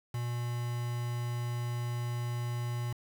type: tone with quantisation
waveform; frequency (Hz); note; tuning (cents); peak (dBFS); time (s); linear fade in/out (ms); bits
triangle; 120; B2; -49; -30; 0.14-2.93; 5; 7
effects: none